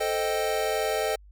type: chord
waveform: square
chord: A half-diminished seventh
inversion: none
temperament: equal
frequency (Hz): 440 / 523.3 / 622.3 / 784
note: A4 / C5 / Eb5 / G5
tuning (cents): 0 / 0 / 0 / 0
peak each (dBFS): -30 / -33 / -30 / -32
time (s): 0-1.16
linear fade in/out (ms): 10
effects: added 50 Hz sine -48 dBFS peak until 1.31 s